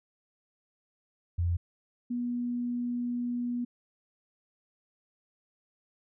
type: tone pair in turn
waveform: sine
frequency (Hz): 86.4 / 242.5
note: F2 / B3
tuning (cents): -18 / -31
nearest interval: octave + tritone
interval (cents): 1787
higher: second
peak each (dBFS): -25 / -29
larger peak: first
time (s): 1.38-1.57 / 2.1-3.65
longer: second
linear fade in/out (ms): 10
effects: none